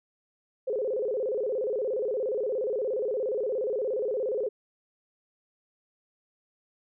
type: tone with vibrato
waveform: sine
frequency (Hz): 468.4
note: A#4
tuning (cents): +8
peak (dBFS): -26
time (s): 0.67-4.49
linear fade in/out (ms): 10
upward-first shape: square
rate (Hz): 17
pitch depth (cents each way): 180
effects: none